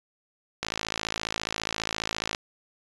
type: click train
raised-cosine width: 0.2 ms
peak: -10 dBFS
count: 95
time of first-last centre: 0.63-2.348 s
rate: 54.7 Hz
effects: resampled to 22050 Hz